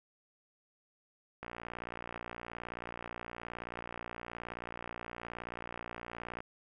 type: click train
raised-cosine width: 0.5 ms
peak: -26 dBFS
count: 294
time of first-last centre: 1.43-6.405 s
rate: 58.9 Hz
effects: none